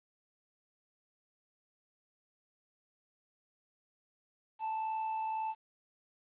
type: tone with amplitude modulation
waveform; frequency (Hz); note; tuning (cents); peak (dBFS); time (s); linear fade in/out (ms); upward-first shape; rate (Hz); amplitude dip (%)
triangle; 880; A5; 0; -30; 4.59-5.55; 50; sine; 61.8; 30
effects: resampled to 8000 Hz + 11-bit